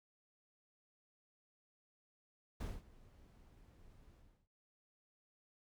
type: noise with ADSR envelope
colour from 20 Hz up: brown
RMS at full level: -40 dBFS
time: 2.6-4.48 s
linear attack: 8 ms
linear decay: 210 ms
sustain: -22 dB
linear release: 350 ms
effects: none